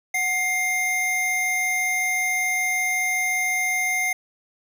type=tone pair together; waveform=square; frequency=738.1 / 2109 Hz; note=F#5 / C7; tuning=-4 / +13 cents; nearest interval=octave + tritone; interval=1817 cents; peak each=-31 / -22 dBFS; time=0.14-4.13 s; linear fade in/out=5 ms; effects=none